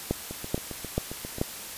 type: two click trains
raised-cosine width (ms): 2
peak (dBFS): -11 / -22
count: 4 / 9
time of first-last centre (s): 0.11-1.414 / 0.31-1.384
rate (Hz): 2.3 / 7.45
effects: white hiss -39 dBFS RMS until 1.77 s + resampled to 32000 Hz